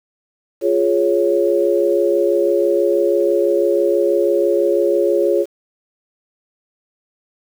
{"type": "chord", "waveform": "sine", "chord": "Db major", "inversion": "first", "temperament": "equal", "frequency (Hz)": [349.2, 415.3, 554.4], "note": ["F4", "Ab4", "Db5"], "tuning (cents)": [0, 0, 0], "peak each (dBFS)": -17, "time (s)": [0.61, 5.46], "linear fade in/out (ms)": 50, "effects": ["7-bit"]}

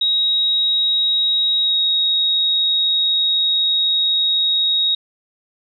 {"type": "tone with pitch glide", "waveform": "sine", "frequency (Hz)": [3800, 3774], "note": ["A#7", "A#7"], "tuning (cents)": [33, 21], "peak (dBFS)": -14, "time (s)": [0.01, 4.95], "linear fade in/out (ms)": 5, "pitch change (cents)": -12, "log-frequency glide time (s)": [1.62, 1.75], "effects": []}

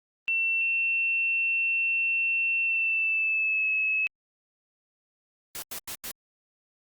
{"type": "tone with pitch glide", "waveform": "sine", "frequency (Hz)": [2700, 2584], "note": ["E7", "E7"], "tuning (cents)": [41, -35], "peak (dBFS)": -23, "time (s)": [0.28, 4.07], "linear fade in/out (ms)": 0, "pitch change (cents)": -76, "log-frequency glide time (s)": [2.64, 3.69]}
{"type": "noise bursts", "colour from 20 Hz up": "white", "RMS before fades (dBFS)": -36, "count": 4, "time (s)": [5.55, 6.112], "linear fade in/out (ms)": 0, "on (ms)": 73, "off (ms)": 90}
{"effects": ["Opus 32 kbps"]}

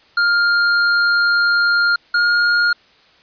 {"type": "tone pair in turn", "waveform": "square", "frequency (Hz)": [1405, 1421.3], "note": ["F6", "F6"], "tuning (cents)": [10, 30], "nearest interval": "unison", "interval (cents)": 20, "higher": "second", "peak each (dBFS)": -13, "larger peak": "neither", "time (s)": [[0.17, 1.96], [2.14, 2.73]], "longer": "first", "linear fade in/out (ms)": 5, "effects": ["white hiss -51 dBFS RMS until 3.22 s", "resampled to 11025 Hz"]}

